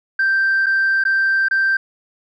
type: tone with dropouts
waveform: sine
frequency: 1568 Hz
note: G6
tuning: in tune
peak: -12 dBFS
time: 0.19-1.77 s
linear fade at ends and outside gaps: 5 ms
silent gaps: 0.661-0.665 / 1.039-1.051 / 1.485-1.51 s
effects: tanh soft clip ceiling -11 dBFS